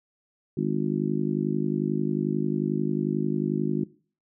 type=harmonic tone; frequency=51.2 Hz; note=G#1; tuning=24 cents flat; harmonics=3 / 4 / 5 / 6 / 7; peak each=-29 / -29 / -31 / -31 / -30 dBFS; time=0.57-3.84 s; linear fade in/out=5 ms; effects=noise-tail reverb RT60 0.4 s tail -19 dB re dry